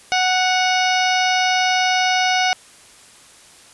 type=harmonic tone with a mistuned harmonic; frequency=740 Hz; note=F#5; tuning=in tune; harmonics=1 / 2 / 3 / 4 / 5 / 6 / 7 / 8; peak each=-18 / -23 / -22 / -25 / -28 / -31 / -27 / -29 dBFS; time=0.12-2.53 s; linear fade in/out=0 ms; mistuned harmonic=4; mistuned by=-43 cents; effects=white hiss -46 dBFS RMS until 3.73 s + resampled to 24000 Hz